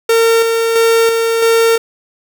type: tone with tremolo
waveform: 45% pulse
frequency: 456.5 Hz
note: A#4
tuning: 36 cents flat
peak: -8 dBFS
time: 0.09-1.78 s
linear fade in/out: 5 ms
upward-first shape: square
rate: 1.5 Hz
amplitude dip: 35%
effects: none